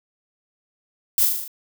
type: noise with echo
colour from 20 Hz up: violet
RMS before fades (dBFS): -18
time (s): 1.18-1.25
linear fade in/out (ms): 0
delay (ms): 38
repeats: 6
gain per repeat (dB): -3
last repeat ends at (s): 1.478
effects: none